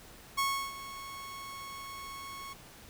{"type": "tone with ADSR envelope", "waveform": "sawtooth", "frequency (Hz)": 1100, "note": "C#6", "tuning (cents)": -14, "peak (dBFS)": -23, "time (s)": [0.37, 2.54], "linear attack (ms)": 18, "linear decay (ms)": 330, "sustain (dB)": -15, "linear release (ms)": 16, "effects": ["pink hiss -53 dBFS RMS until 2.89 s"]}